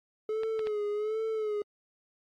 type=tone with vibrato; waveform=triangle; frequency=428.6 Hz; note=A4; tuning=45 cents flat; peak=-27 dBFS; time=0.29-1.62 s; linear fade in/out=2 ms; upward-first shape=sine; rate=1.3 Hz; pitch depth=63 cents each way
type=clicks; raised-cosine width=0.3 ms; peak=-25 dBFS; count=3; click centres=0.434 / 0.593 / 0.671 s
effects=AAC 64 kbps